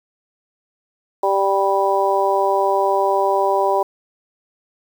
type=harmonic tone; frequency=196 Hz; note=G3; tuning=in tune; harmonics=2 / 3 / 4 / 5; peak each=-20 / -20 / -20 / -20 dBFS; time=1.23-3.83 s; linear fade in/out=5 ms; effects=7-bit